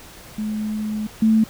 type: tone pair in turn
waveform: sine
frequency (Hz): 213.9 / 220.3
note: A3 / A3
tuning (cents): -49 / +2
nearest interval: minor second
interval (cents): 51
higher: second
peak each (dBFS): -22 / -12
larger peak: second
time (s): 0.38-1.07 / 1.22-1.44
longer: first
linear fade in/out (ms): 5
effects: pink hiss -42 dBFS RMS until 1.49 s